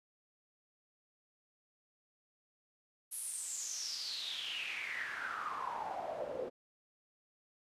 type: noise with band-pass filter sweep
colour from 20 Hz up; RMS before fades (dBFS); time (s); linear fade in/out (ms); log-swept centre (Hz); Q
pink; -41; 3.11-6.5; 20; 11000 to 460; 7.6
effects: resampled to 32000 Hz